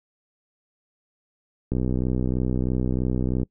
click train, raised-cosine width 3 ms, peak -12 dBFS, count 109, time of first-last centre 1.72-3.432 s, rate 63.1 Hz, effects noise-tail reverb RT60 0.1 s tail -24 dB re dry

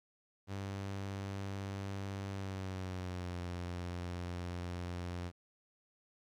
sawtooth tone with pitch glide, 98 to 88.32 Hz, G2 to F2, 0 to +20 cents, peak -35 dBFS, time 0.47-5.32 s, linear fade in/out 50 ms, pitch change -180 cents, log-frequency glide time 2.31-3.37 s, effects low-pass 7000 Hz 12 dB/octave + 12-bit

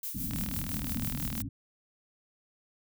violet noise with tremolo, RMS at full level -36 dBFS, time 0.03-1.42 s, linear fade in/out 2 ms, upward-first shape sine, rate 6 Hz, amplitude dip 55%
white low-pass noise, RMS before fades -36 dBFS, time 0.14-1.49 s, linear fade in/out 10 ms, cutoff 280 Hz, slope 96 dB/octave
click train, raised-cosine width 0.2 ms, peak -23 dBFS, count 44, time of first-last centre 0.31-1.404 s, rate 39.3 Hz
effects none

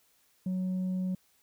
sine tone, 185 Hz, F#3, in tune, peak -26 dBFS, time 0.46-1.15 s, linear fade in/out 5 ms, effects tanh soft clip ceiling -28 dBFS + white hiss -68 dBFS RMS until 1.42 s

